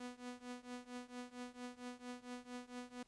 sawtooth tone with tremolo, 246.9 Hz, B3, in tune, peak -40 dBFS, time 0-3.03 s, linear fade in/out 5 ms, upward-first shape triangle, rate 4.4 Hz, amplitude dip 95%, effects pink hiss -74 dBFS RMS until 3.07 s + resampled to 22050 Hz

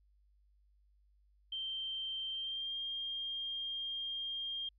sine tone with pitch glide, 3136 to 3211 Hz, G7 to G7, 0 to +41 cents, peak -37 dBFS, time 1.52-4.69 s, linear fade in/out 5 ms, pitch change +41 cents, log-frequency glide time 2.31-2.77 s, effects added 50 Hz sine -66 dBFS peak until 4.78 s

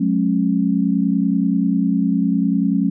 sine tone cluster, 181.9 / 212 / 272.7 Hz, F#3 / G#3 / C#4, -29 / +36 / -28 cents, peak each -19 dBFS, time 0-2.9 s, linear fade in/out 10 ms, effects none

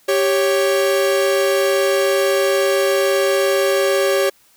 45% pulse tone pair together, 391.8 / 554.1 Hz, G4 / C#5, -1 / -1 cents, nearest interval tritone, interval 600 cents, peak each -17 dBFS, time 0.08-4.3 s, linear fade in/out 10 ms, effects white hiss -54 dBFS RMS until 4.56 s

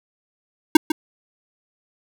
square tone with echo, 311.4 Hz, D#4, 2 cents sharp, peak -5 dBFS, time 0.75-0.77 s, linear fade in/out 5 ms, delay 150 ms, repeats 1, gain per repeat -12 dB, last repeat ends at 0.92 s, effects none

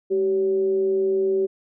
sine tone with frequency modulation, 384.6 Hz, G4, 33 cents flat, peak -18 dBFS, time 0.1-1.47 s, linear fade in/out 20 ms, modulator 178 Hz, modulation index 0.27, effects none

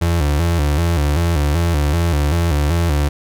35% pulse tone with vibrato, 78.8 Hz, D#2, 23 cents sharp, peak -12 dBFS, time 0.01-3.09 s, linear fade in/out 10 ms, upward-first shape square, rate 2.6 Hz, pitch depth 130 cents each way, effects none

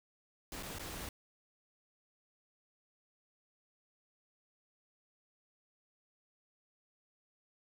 pink noise with dropouts, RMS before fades -44 dBFS, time 0.52-1.09 s, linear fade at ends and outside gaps 2 ms, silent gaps 0.627-0.631 / 0.786-0.794 s, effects none

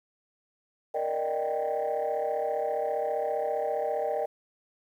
sine chord, Eb major seventh, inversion second, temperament equal, 466.2 / 587.3 / 622.3 / 784 Hz, Bb4 / D5 / Eb5 / G5, 0 / 0 / 0 / 0 cents, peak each -31 dBFS, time 0.94-4.26 s, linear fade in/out 10 ms, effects tanh soft clip ceiling -21 dBFS + 10-bit

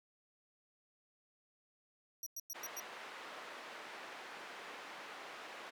sawtooth tone bursts, 5770 Hz, F#8, 44 cents flat, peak -39 dBFS, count 5, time 2.23-2.8 s, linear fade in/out 2 ms, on 34 ms, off 100 ms
white band-pass noise, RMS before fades -50 dBFS, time 2.54-5.71 s, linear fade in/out 20 ms, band 380 to 2000 Hz, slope 12 dB/octave
effects none

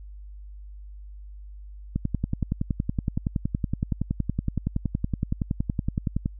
click train, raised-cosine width 5 ms, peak -12 dBFS, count 47, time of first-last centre 1.96-6.259 s, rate 10.7 Hz, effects added 50 Hz sine -39 dBFS peak until 6.39 s

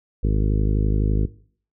harmonic tone, 51.91 Hz, G#1, in tune, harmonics 1 / 2 / 3 / 4 / 5 / 6 / 7 / 8 / 9, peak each -18 / -24 / -28 / -30 / -32 / -34 / -35 / -36 / -37 dBFS, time 0.23-1.26 s, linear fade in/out 10 ms, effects noise-tail reverb RT60 0.5 s tail -19 dB re dry

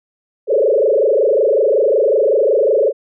sine tone with frequency modulation, 493.9 Hz, B4, in tune, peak -10 dBFS, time 0.47-2.93 s, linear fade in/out 50 ms, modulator 25.4 Hz, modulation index 3.4, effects none

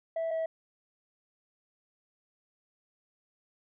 sine tone pair in turn, 656 / 648.5 Hz, E5 / E5, -9 / -28 cents, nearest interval unison, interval 19 cents, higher first, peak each -27 / -26 dBFS, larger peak second, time 0.16-0.31 / 0.31-0.46 s, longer neither, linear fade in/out 5 ms, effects tanh soft clip ceiling -28 dBFS

